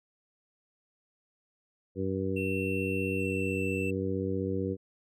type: harmonic tone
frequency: 95.6 Hz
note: G2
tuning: 43 cents flat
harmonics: 1 / 2 / 3 / 4 / 5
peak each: -35 / -35 / -35 / -35 / -35 dBFS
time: 1.95-4.77 s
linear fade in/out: 50 ms
type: tone with pitch glide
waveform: triangle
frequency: 2700 to 2667 Hz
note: E7 to E7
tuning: +41 to +20 cents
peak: -34 dBFS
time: 2.36-3.91 s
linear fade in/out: 10 ms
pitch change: -21 cents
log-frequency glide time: 3.17-3.69 s
effects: none